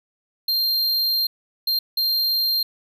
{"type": "tone bursts at uneven times", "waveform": "square", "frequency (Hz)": 4186, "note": "C8", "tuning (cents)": 0, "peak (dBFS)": -19, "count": 3, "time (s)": [[0.48, 1.27], [1.67, 1.79], [1.97, 2.63]], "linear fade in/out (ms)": 5, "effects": []}